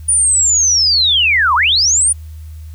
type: linear two-way sweep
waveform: sine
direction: down then up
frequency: 9620 to 920 to 9620 Hz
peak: -9 dBFS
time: 0.08-2.13 s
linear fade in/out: 10 ms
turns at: 1.55 s
effects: added 78 Hz sine -28 dBFS peak until 2.74 s + white hiss -51 dBFS RMS until 2.74 s